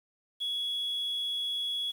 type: tone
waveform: sine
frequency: 3361 Hz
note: G#7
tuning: 20 cents sharp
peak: -28 dBFS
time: 0.4-1.92 s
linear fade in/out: 20 ms
effects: tanh soft clip ceiling -28 dBFS + 9-bit